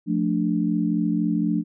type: chord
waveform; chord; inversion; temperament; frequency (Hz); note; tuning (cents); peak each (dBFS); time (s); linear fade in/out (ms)
sine; D minor; first; just; 176.2 / 220.2 / 293.7; F3 / A3 / D4; +16 / +2 / 0; -24; 0.06-1.64; 50
effects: none